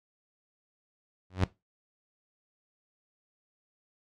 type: tone with exponential growth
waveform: sawtooth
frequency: 92.5 Hz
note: F#2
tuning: in tune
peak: -17 dBFS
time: 1.3-1.44 s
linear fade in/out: 0 ms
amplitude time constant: 29 ms
effects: noise-tail reverb RT60 0.2 s tail -18 dB re dry + low-pass 5000 Hz 12 dB/octave